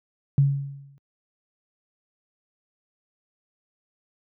sine tone with exponential decay, 139.5 Hz, C#3, 11 cents sharp, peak -12 dBFS, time 0.38-0.98 s, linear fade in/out 0 ms, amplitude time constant 130 ms, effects high-pass 80 Hz 12 dB/octave

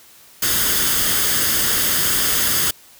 white noise with comb filter, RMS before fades -18 dBFS, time 0.42-2.71 s, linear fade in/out 5 ms, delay 0.61 ms, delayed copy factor +0.55, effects white hiss -47 dBFS RMS until 2.99 s

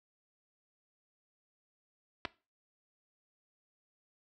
clicks, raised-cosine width 0.3 ms, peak -19 dBFS, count 2, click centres 2.251 / 2.254 s, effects noise-tail reverb RT60 0.3 s tail -19 dB re dry + high-pass 60 Hz 12 dB/octave

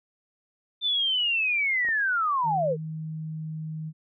sine linear sweep, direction down, 3578 to 429.8 Hz, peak -22 dBFS, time 0.81-2.77 s, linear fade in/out 50 ms
clicks, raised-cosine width 1 ms, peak -32 / -29 dBFS, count 2, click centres 1.85 / 1.888 s
sine tone with pitch glide, 158.2 to 157.11 Hz, D#3 to D#3, +29 to +17 cents, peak -31 dBFS, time 2.43-3.93 s, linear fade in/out 50 ms, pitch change -12 cents, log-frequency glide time 2.6-3.56 s
effects none

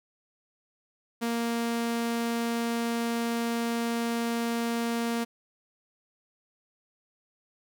sawtooth tone, 233.1 Hz, A#3, in tune, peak -23 dBFS, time 1.21-5.25 s, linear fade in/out 20 ms, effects none

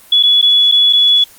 sine tone with dropouts, 3400 Hz, G#7, 40 cents sharp, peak -6 dBFS, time 0.12-1.24 s, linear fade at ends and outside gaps 5 ms, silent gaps 0.228-0.234 / 0.415-0.425 / 0.715-0.721 / 0.928-0.932 s, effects white hiss -42 dBFS RMS until 1.38 s + Opus 24 kbps

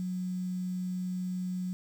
sine tone with quantisation, 182.7 Hz, F#3, 22 cents flat, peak -31 dBFS, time 0-1.73 s, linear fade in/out 0 ms, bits 9, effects none

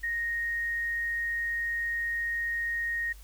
sine tone, 1864.7 Hz, A#6, in tune, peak -28 dBFS, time 0.03-3.13 s, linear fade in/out 10 ms, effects added 50 Hz sine -46 dBFS peak until 3.23 s + white hiss -57 dBFS RMS until 3.23 s

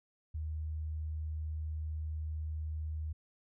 sine tone, 77.78 Hz, D#2, in tune, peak -35 dBFS, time 0.34-3.13 s, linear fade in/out 10 ms, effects none

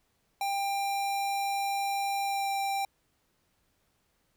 square tone with pitch glide, 794 to 788.5 Hz, G5 to G5, +22 to +10 cents, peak -29 dBFS, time 0.41-2.85 s, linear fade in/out 2 ms, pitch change -12 cents, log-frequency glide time 2.24-2.51 s, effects pink hiss -73 dBFS RMS until 4.36 s

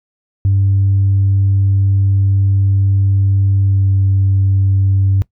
sine tone with pitch glide, 98 to 97.04 Hz, G2 to G2, 0 to -17 cents, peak -8 dBFS, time 0.45-5.22 s, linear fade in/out 0 ms, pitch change -17 cents, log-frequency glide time 3.66-3.87 s, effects noise-tail reverb RT60 0.1 s tail -20 dB re dry + tanh soft clip ceiling -6 dBFS

